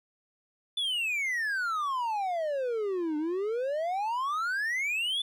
triangle exponential two-way sweep, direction down then up, 3520 to 295.7 to 3520 Hz, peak -26 dBFS, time 0.77-5.22 s, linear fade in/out 5 ms, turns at 3.17 s, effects none

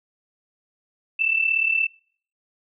sine tone pair together, 2648 / 2685 Hz, E7 / E7, +7 / +31 cents, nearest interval unison, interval 24 cents, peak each -20 / -24 dBFS, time 1.19-1.87 s, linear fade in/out 10 ms, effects noise-tail reverb RT60 0.5 s tail -23 dB re dry

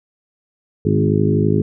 harmonic tone with a mistuned harmonic, 51.91 Hz, G#1, in tune, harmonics 2 / 3 / 4 / 5 / 6 / 7 / 8, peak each -19 / -18 / -21 / -23 / -23 / -22 / -21 dBFS, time 0.85-1.62 s, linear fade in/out 5 ms, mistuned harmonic 4, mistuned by +25 cents, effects none

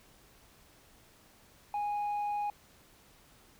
sine tone, 826 Hz, G#5, 10 cents flat, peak -28 dBFS, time 1.74-2.5 s, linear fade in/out 2 ms, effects tanh soft clip ceiling -30 dBFS + pink hiss -61 dBFS RMS until 3.59 s

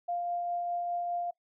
sine tone with tremolo, 699 Hz, F5, 1 cent sharp, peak -29 dBFS, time 0.08-1.31 s, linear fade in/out 10 ms, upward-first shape triangle, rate 4.9 Hz, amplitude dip 25%, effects noise-tail reverb RT60 0.1 s tail -23 dB re dry

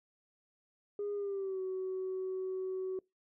sine tone with pitch glide, 409.4 to 375.4 Hz, G#4 to F#4, -25 to +25 cents, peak -33 dBFS, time 0.99-2.99 s, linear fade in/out 2 ms, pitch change -150 cents, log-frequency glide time 1.14-1.61 s, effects noise-tail reverb RT60 0.2 s tail -25 dB re dry + tanh soft clip ceiling -31 dBFS

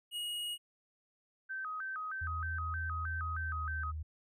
square tone, 2886 Hz, F#7, 44 cents flat, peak -37 dBFS, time 0.11-0.58 s, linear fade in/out 50 ms
sine tone with vibrato, 1396.9 Hz, F6, in tune, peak -37 dBFS, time 1.49-3.92 s, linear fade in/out 20 ms, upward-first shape square, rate 3.2 Hz, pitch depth 180 cents each way
sine tone with pitch glide, 82.41 to 77.78 Hz, E2 to D#2, 0 to 0 cents, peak -37 dBFS, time 2.21-4.03 s, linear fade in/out 10 ms, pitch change -100 cents, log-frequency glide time 3.3-3.72 s
effects none

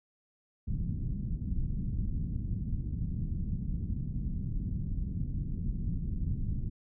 pink low-pass noise, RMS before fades -33 dBFS, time 0.67-6.7 s, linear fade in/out 10 ms, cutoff 200 Hz, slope 24 dB/octave, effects none

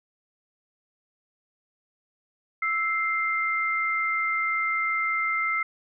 sine tone pair together, 1318.5 / 2093 Hz, E6 / C7, 0 / 0 cents, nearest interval minor sixth, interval 800 cents, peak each -27 / -25 dBFS, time 2.62-5.63 s, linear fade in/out 5 ms, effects none

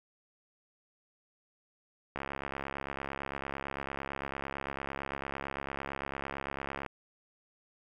click train, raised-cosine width 0.5 ms, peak -21 dBFS, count 325, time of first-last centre 2.16-6.862 s, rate 68.9 Hz, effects 10-bit

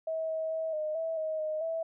sine tone with pitch steps, 643 / 639 / 643 / 615 / 651 / 630 / 620 / 654 Hz, E5 / D#5 / E5 / D#5 / E5 / D#5 / D#5 / E5, -43 / +46 / -43 / -20 / -22 / +21 / -6 / -14 cents, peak -30 dBFS, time 0.07-1.83 s, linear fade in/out 5 ms, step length 220 ms, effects none

